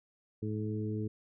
harmonic tone with a mistuned harmonic, 107.1 Hz, A2, 46 cents flat, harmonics 1 / 2 / 3 / 4, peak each -35 / -38 / -40 / -41 dBFS, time 0.42-1.08 s, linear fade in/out 10 ms, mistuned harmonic 1, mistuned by +19 cents, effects none

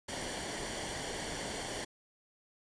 pink noise with comb filter, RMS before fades -39 dBFS, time 0.08-1.85 s, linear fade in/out 10 ms, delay 0.78 ms, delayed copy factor -0.6, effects resampled to 22050 Hz

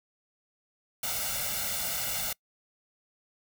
white noise with comb filter, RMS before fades -32 dBFS, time 1.03-2.33 s, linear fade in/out 5 ms, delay 1.4 ms, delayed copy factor +0.9, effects noise-tail reverb RT60 0.1 s tail -25 dB re dry

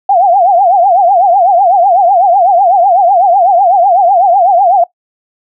sine tone with vibrato, 741 Hz, F#5, 2 cents sharp, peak -4 dBFS, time 0.09-4.84 s, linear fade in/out 5 ms, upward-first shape triangle, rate 8 Hz, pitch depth 200 cents each way, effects noise-tail reverb RT60 0.1 s tail -17 dB re dry

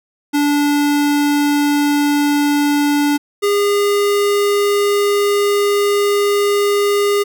square tone pair in turn, 290.4 / 407.1 Hz, D4 / G#4, -19 / -35 cents, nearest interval tritone, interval 584 cents, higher second, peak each -13 dBFS, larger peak neither, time 0.33-3.18 / 3.42-7.24 s, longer second, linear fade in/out 20 ms, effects none

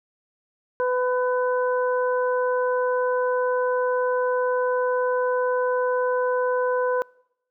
harmonic tone, 501 Hz, B4, 25 cents sharp, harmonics 1 / 2 / 3, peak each -21 / -27 / -31 dBFS, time 0.8-7.02 s, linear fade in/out 0 ms, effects noise-tail reverb RT60 0.8 s tail -26 dB re dry

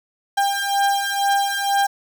35% pulse beating tone pair, 797 / 799.1 Hz, G5 / G5, +28 / +33 cents, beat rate 2.1 Hz, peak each -19 dBFS, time 0.37-1.87 s, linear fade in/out 10 ms, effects none

